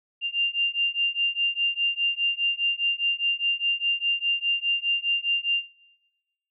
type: beating tone pair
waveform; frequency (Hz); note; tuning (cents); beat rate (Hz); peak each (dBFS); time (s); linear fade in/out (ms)
sine; 2788 / 2792.9; F7 / F7; -4 / -1; 4.9; -26; 0.21-5.64; 50
effects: noise-tail reverb RT60 1.0 s tail -18 dB re dry